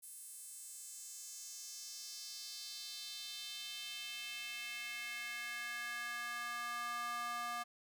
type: tone with high-pass filter sweep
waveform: square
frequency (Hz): 238.8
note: A#3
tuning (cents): +42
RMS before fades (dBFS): -45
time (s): 0.02-7.64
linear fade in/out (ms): 20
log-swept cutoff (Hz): 10000 to 980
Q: 2.7
effects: none